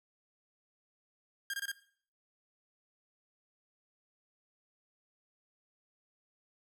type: tone bursts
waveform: sawtooth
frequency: 1613 Hz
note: G6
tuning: 49 cents sharp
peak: -31 dBFS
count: 4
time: 1.5-1.716 s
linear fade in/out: 2 ms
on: 36 ms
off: 24 ms
effects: noise-tail reverb RT60 0.5 s tail -17 dB re dry